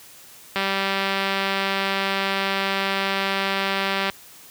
click train, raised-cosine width 0.3 ms, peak -7 dBFS, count 691, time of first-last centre 0.56-4.098 s, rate 195 Hz, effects white hiss -46 dBFS RMS until 4.5 s + high-pass 60 Hz 12 dB/octave

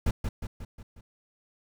brown noise with echo, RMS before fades -24 dBFS, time 0.06-0.11 s, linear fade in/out 5 ms, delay 180 ms, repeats 5, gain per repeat -5 dB, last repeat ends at 1.01 s, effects none

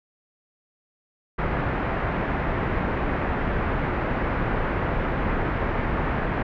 pink low-pass noise, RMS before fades -25 dBFS, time 1.38-6.43 s, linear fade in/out 10 ms, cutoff 2000 Hz, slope 24 dB/octave, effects none

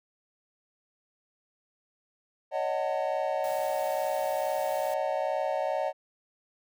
triangle chord, D# half-diminished seventh, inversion third, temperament just, 560 / 622.3 / 746.7 / 896 Hz, C#5 / D#5 / F#5 / A5, +18 / 0 / +16 / +31 cents, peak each -30 / -29 / -31 / -34 dBFS, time 2.51-5.93 s, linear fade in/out 50 ms
white noise, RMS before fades -46 dBFS, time 3.44-4.94 s, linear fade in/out 0 ms
effects none

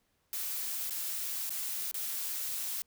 blue noise with dropouts, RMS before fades -36 dBFS, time 0.33-2.82 s, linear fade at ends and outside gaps 0 ms, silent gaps 0.897-0.907 / 1.494-1.505 / 1.913-1.943 s, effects pink hiss -75 dBFS RMS until 2.86 s

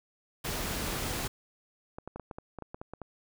pink noise, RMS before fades -34 dBFS, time 0.44-1.28 s, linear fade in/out 10 ms
clicks, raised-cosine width 1 ms, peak -26 dBFS, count 12, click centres 1.985 / 2.076 / 2.16 / 2.197 / 2.312 / 2.385 / 2.587 / 2.623 / 2.745 / 2.815 / 2.936 / 3.017 s
effects none

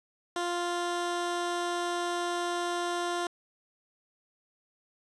15% pulse tone, 349.2 Hz, F4, in tune, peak -23 dBFS, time 0.36-3.27 s, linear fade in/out 2 ms, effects resampled to 22050 Hz + 9-bit

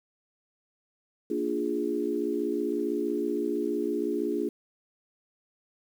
sine chord, Bb dominant seventh, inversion none, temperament equal, 233.1 / 293.7 / 349.2 / 415.3 Hz, Bb3 / D4 / F4 / Ab4, 0 / 0 / 0 / 0 cents, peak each -35 / -31 / -31 / -31 dBFS, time 1.3-4.49 s, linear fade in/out 5 ms, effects 9-bit

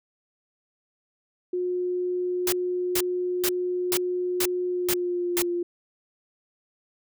sine tone with pitch glide, 360.2 to 348.9 Hz, F#4 to F4, -46 to -2 cents, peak -24 dBFS, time 1.53-5.63 s, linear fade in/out 5 ms, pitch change -56 cents, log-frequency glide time 4.66-5.52 s
white noise bursts, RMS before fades -25 dBFS, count 7, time 2.47-5.421 s, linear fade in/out 2 ms, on 53 ms, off 430 ms
effects none

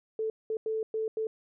sine tone bursts at uneven times, 440 Hz, A4, in tune, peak -28 dBFS, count 5, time 0.19-0.3 / 0.5-0.57 / 0.66-0.83 / 0.94-1.08 / 1.17-1.27 s, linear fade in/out 2 ms, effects none

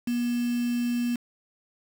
sine tone with quantisation, 240.6 Hz, B3, 45 cents flat, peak -24 dBFS, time 0.07-1.16 s, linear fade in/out 5 ms, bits 6, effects none

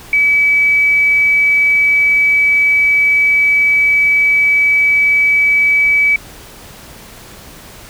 sine tone, 2289 Hz, D7, 45 cents flat, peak -8 dBFS, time 0.13-6.16 s, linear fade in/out 2 ms, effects pink hiss -36 dBFS RMS until 7.89 s

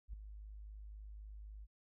sine tone with ADSR envelope, 51.91 Hz, G#1, in tune, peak -40 dBFS, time 0.08-1.67 s, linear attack 53 ms, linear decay 5 ms, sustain -8 dB, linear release 38 ms, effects none

